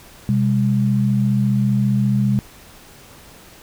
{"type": "tone pair together", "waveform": "sine", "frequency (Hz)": [127.38, 202.2], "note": ["C3", "G#3"], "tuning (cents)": [-46, -46], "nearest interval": "minor sixth", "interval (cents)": 800, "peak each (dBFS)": -17, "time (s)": [0.29, 2.39], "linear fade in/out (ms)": 0, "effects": ["pink hiss -44 dBFS RMS until 3.62 s"]}